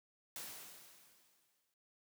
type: noise with exponential decay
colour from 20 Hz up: white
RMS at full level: -45 dBFS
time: 0.36-1.74 s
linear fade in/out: 1 ms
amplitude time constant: 300 ms
effects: high-pass 100 Hz 12 dB/octave